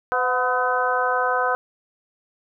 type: harmonic tone with a mistuned harmonic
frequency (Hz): 252.7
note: B3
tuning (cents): +40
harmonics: 2 / 3 / 4 / 5 / 6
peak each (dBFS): -25 / -25 / -25 / -25 / -25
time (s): 0.12-1.55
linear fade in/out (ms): 0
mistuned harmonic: 3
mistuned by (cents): -51
effects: none